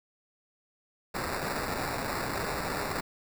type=noise with sample-and-hold; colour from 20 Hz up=white; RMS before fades=-33 dBFS; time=1.14-3.01 s; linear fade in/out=10 ms; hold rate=3150 Hz; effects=none